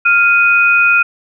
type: tone pair together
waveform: sine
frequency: 1398.6 / 2492 Hz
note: F6 / D#7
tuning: +2 / +2 cents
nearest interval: minor seventh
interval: 1000 cents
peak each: -10 dBFS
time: 0.05-1.03 s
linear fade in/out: 10 ms
effects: none